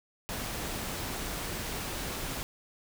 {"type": "noise", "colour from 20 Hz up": "pink", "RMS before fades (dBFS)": -36, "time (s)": [0.29, 2.43], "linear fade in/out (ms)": 0, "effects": []}